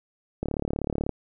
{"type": "click train", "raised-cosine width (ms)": 2, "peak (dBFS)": -14, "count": 25, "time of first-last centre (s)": [0.43, 1.093], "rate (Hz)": 36.2, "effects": []}